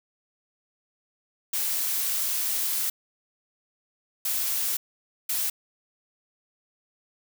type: noise bursts at uneven times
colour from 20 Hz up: blue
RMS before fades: -27 dBFS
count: 3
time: 1.53-2.9 / 4.25-4.77 / 5.29-5.5 s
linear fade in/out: 5 ms
effects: none